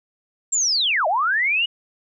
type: linear two-way sweep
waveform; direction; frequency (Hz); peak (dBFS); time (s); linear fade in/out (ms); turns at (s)
sine; down then up; 7550 to 590 to 2941; -17; 0.52-1.66; 10; 1.07
effects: none